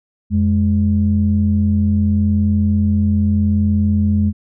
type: tone pair together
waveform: sine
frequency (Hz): 87.8 / 208.6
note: F2 / G#3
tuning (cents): +10 / +8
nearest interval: octave + minor third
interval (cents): 1498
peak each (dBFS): -14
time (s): 0.3-4.33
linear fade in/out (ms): 50
effects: tanh soft clip ceiling -4 dBFS